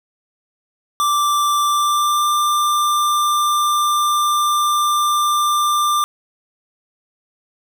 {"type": "tone with pitch glide", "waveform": "square", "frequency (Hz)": [1174.7, 1189], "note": ["D6", "D6"], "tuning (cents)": [0, 21], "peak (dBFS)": -15, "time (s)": [1, 6.04], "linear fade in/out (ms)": 0, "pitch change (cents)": 21, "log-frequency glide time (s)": [1.65, 2.28], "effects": []}